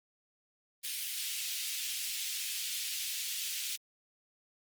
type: high-pass noise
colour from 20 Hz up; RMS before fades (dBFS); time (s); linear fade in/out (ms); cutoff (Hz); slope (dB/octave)
pink; -37; 0.83-3.77; 20; 2600; 24
effects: Opus 32 kbps